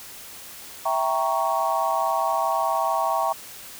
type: chord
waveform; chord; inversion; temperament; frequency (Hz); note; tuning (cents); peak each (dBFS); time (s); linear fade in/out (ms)
sine; E diminished seventh; none; equal; 659.3 / 784 / 932.3 / 1108.7; E5 / G5 / Bb5 / Db6; 0 / 0 / 0 / 0; -26; 0.85-3.33; 10
effects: white hiss -41 dBFS RMS until 3.79 s